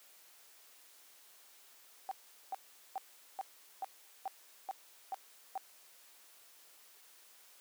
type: tone bursts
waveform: sine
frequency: 772 Hz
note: G5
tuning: 27 cents flat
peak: -35 dBFS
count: 9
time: 2.09-5.577 s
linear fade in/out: 0 ms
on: 23 ms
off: 410 ms
effects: white hiss -61 dBFS RMS until 7.6 s + high-pass 400 Hz 12 dB/octave